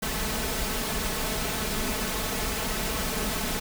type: noise with comb filter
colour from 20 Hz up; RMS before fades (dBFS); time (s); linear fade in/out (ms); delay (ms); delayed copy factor
pink; -29; 0.02-3.6; 10; 4.6; +0.6
effects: none